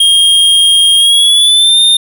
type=tone with pitch glide; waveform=square; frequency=3235 to 3631 Hz; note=G#7 to A#7; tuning=-46 to -46 cents; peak=-5 dBFS; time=0-1.97 s; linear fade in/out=5 ms; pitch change=+200 cents; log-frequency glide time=0.97-1.8 s; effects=none